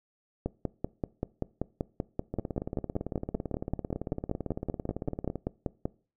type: two click trains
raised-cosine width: 2 ms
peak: -16 / -20 dBFS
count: 29 / 55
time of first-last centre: 0.46-5.855 / 2.34-5.357 s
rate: 5.19 / 17.9 Hz
effects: noise-tail reverb RT60 0.4 s tail -22 dB re dry